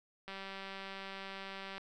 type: click train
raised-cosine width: 0.3 ms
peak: -29 dBFS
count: 292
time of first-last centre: 0.28-1.78 s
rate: 194 Hz
effects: none